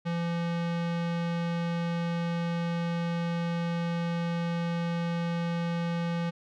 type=tone with low-pass filter; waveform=square; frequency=170 Hz; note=F3; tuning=46 cents flat; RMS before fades=-30 dBFS; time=0.05-6.31 s; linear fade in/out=20 ms; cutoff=3600 Hz; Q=0.84; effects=none